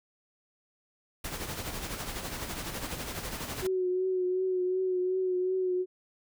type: noise with tremolo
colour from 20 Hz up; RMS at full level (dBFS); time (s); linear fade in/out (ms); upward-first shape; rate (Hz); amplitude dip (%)
pink; -35; 1.24-3.67; 5; sine; 12; 50
type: tone with vibrato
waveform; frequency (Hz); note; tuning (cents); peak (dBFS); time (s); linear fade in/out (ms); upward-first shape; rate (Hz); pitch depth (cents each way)
sine; 369.4; F#4; -3; -26; 3.61-5.86; 50; triangle; 2.7; 37
effects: none